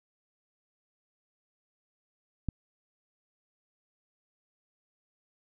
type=click; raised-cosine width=5 ms; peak=-18 dBFS; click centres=2.487 s; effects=none